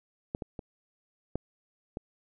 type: clicks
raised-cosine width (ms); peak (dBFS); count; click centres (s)
2; -18 / -22 / -25 / -17 / -22; 5; 0.349 / 0.422 / 0.592 / 1.356 / 1.971
effects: none